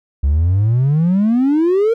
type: exponential sweep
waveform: triangle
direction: up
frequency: 66.6 to 471.2 Hz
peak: -8 dBFS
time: 0.23-1.94 s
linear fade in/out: 10 ms
effects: tanh soft clip ceiling -6 dBFS